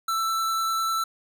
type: tone with vibrato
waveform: square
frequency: 1329 Hz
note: E6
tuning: 14 cents sharp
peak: -24 dBFS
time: 0.08-1.04 s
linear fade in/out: 5 ms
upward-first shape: triangle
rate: 10 Hz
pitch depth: 11 cents each way
effects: none